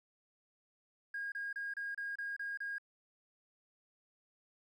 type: tone bursts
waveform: triangle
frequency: 1629 Hz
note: G#6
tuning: 34 cents flat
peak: -34 dBFS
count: 8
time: 1.14-2.783 s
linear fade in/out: 5 ms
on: 180 ms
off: 29 ms
effects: tanh soft clip ceiling -35 dBFS